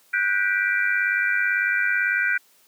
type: chord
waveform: sine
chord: G major seventh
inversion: third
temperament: just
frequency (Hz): 1470 / 1568 / 1960 / 2352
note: F#6 / G6 / B6 / D7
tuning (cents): -12 / 0 / -14 / +2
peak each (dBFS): -23 / -24 / -27 / -27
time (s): 0.13-2.38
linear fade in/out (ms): 10
effects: white hiss -58 dBFS RMS until 2.67 s + high-pass 200 Hz 12 dB/octave